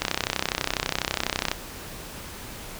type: click train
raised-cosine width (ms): 0.2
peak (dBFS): -5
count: 49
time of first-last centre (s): 0.02-1.515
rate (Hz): 32.1
effects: pink hiss -39 dBFS RMS until 2.79 s